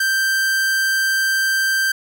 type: tone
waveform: 45% pulse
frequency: 1568 Hz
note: G6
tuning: in tune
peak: -16 dBFS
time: 0-1.92 s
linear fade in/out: 5 ms
effects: none